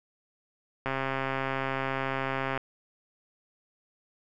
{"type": "click train", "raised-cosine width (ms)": 0.5, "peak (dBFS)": -15, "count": 231, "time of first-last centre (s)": [0.86, 2.576], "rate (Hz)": 134, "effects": []}